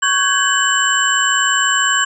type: tone cluster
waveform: sine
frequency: 1113 / 1541 / 1661 / 2987 / 7460 Hz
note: C#6 / G6 / G#6 / F#7 / A#8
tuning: +7 / -30 / 0 / +16 / 0 cents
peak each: -19 dBFS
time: 0.02-2.05 s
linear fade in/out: 10 ms
effects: none